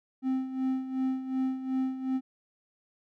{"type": "tone with tremolo", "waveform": "triangle", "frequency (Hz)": 261.6, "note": "C4", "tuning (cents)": 0, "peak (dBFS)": -23, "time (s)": [0.22, 2.21], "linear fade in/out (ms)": 50, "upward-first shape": "sine", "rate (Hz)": 2.7, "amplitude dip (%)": 70, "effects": []}